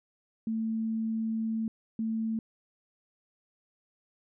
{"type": "tone pair in turn", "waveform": "sine", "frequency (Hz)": [222.9, 222.9], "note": ["A3", "A3"], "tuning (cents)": [23, 23], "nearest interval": "unison", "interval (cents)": 0, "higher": "neither", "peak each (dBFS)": -28, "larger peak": "neither", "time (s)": [[0.47, 1.68], [1.99, 2.39]], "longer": "first", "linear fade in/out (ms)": 2, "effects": []}